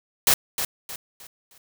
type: noise with echo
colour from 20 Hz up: white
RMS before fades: -17 dBFS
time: 0.27-0.34 s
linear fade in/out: 2 ms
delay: 310 ms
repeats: 4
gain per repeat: -9 dB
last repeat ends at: 1.58 s
effects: none